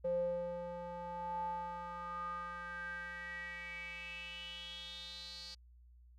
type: tone with band-pass filter sweep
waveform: square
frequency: 174.61 Hz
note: F3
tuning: in tune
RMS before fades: -43 dBFS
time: 0.04-5.55 s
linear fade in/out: 10 ms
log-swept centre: 500 to 4600 Hz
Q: 7.5
effects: added 60 Hz sine -58 dBFS peak until 6.18 s